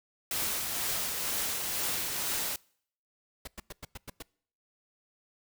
white noise with tremolo, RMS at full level -31 dBFS, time 0.31-2.56 s, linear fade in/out 2 ms, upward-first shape triangle, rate 2.1 Hz, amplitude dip 35%
pink noise bursts, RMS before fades -41 dBFS, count 7, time 3.45-4.225 s, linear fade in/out 5 ms, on 25 ms, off 100 ms
effects noise-tail reverb RT60 0.6 s tail -25 dB re dry

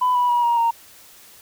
sine tone with pitch steps, 1000 / 981.1 / 962.6 / 944.4 / 926.6 Hz, B5 / B5 / B5 / A#5 / A#5, +21 / -12 / -45 / +22 / -11 cents, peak -14 dBFS, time 0.01-0.71 s, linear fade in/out 10 ms, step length 140 ms, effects tanh soft clip ceiling -12 dBFS + white hiss -47 dBFS RMS until 1.41 s

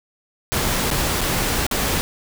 pink noise with dropouts, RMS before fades -21 dBFS, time 0.52-2.01 s, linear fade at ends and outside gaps 0 ms, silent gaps 0.904-0.912 / 1.209-1.214 / 1.666-1.712 s, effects none

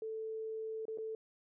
sine tone with dropouts, 441.2 Hz, A4, 5 cents sharp, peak -38 dBFS, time 0.02-1.15 s, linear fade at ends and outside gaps 2 ms, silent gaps 0.854-0.881 / 0.975-0.984 s, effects none

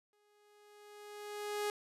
sawtooth tone with exponential growth, 415.3 Hz, G#4, in tune, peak -29 dBFS, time 0.13-1.7 s, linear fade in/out 1 ms, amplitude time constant 340 ms, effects resampled to 32000 Hz

